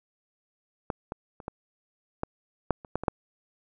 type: clicks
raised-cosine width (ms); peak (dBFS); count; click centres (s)
1; -14 / -19 / -29 / -19 / -14 / -8 / -29 / -13 / -20 / -7; 10; 0.902 / 1.121 / 1.402 / 1.481 / 2.234 / 2.707 / 2.848 / 2.956 / 3.036 / 3.082
effects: none